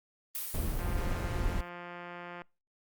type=noise with exponential decay; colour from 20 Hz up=blue; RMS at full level=-35 dBFS; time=0.35-1.69 s; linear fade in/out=0 ms; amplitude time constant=290 ms
type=noise; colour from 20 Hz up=brown; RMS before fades=-32 dBFS; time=0.54-1.61 s; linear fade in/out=5 ms
type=click train; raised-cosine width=0.5 ms; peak=-29 dBFS; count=286; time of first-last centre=0.79-2.419 s; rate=175 Hz
effects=noise-tail reverb RT60 0.3 s tail -26 dB re dry + Opus 32 kbps